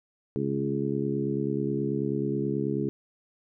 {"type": "harmonic tone with a mistuned harmonic", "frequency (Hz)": 69.3, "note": "C#2", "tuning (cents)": 0, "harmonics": [2, 3, 4, 5, 6], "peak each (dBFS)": [-32, -32, -32, -32, -32], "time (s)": [0.36, 2.89], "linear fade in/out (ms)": 0, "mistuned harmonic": 2, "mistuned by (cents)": -22, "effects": []}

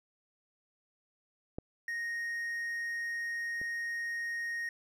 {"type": "clicks", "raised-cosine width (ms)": 2, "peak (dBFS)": [-24, -34], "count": 2, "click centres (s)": [1.585, 3.615]}
{"type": "tone", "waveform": "triangle", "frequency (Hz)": 1864.7, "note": "A#6", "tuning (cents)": 0, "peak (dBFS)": -32, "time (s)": [1.88, 4.69], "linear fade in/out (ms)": 2}
{"effects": []}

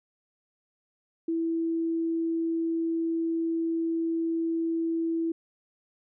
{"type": "tone", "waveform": "sine", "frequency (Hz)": 329.6, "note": "E4", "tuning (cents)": 0, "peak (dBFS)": -25, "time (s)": [1.28, 5.32], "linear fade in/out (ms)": 5, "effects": []}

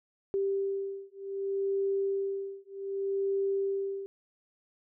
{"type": "beating tone pair", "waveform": "sine", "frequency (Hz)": [392.4, 393.05], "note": ["G4", "G4"], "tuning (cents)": [2, 5], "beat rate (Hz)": 0.65, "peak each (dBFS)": [-32, -32], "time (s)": [0.34, 4.06], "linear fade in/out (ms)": 0, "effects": []}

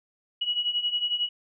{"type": "beating tone pair", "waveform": "sine", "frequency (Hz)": [2910, 2921], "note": ["F#7", "F#7"], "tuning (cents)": [-29, -23], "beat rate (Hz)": 11, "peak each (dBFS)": [-30, -26], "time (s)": [0.41, 1.29], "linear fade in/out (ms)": 10, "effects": []}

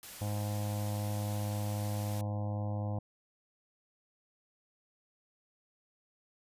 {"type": "noise", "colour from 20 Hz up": "white", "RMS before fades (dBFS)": -47, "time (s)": [0.03, 2.21], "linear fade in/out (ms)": 0}
{"type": "harmonic tone", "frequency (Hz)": 103.83, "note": "G#2", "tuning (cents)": 0, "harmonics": [1, 2, 3, 5, 6, 7, 8, 9, 10], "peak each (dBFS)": [-33, -42, -47, -45, -48, -48, -50, -55, -57], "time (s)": [0.21, 2.99], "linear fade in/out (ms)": 5}
{"effects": ["resampled to 32000 Hz"]}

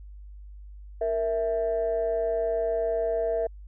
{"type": "tone pair together", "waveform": "sine", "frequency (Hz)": [464.5, 657.8], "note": ["A#4", "E5"], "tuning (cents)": [-6, -4], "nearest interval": "tritone", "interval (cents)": 602, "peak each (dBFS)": [-26, -25], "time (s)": [1.01, 3.47], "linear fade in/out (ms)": 5, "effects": ["tanh soft clip ceiling -18 dBFS", "added 50 Hz sine -41 dBFS peak until 3.67 s"]}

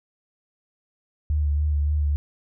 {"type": "tone with vibrato", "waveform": "sine", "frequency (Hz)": 74, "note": "D2", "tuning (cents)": 14, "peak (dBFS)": -19, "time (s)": [1.3, 2.16], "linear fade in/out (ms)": 0, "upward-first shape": "sine", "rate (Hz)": 3.5, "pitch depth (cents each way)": 33, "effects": []}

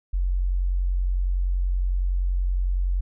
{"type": "tone", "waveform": "sine", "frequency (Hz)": 45.34, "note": "F#1", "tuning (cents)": -34, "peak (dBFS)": -20, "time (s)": [0.13, 3.01], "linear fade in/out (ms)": 10, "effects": []}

